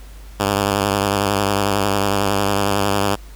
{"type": "tone with vibrato", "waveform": "5% pulse", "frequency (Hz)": 100.2, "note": "G2", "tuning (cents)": 38, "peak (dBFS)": -5, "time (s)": [0.39, 3.16], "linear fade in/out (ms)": 20, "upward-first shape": "sine", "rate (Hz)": 11, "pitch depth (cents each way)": 54, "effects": ["added 50 Hz sine -35 dBFS peak until 3.35 s", "pink hiss -47 dBFS RMS until 3.35 s"]}